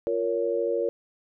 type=chord; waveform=sine; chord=Bb minor; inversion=second; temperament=just; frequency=349.6 / 466.2 / 559.4 Hz; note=F4 / Bb4 / Db5; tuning=+2 / 0 / +16 cents; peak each=-30 / -26 / -28 dBFS; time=0.07-0.89 s; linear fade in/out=0 ms; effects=none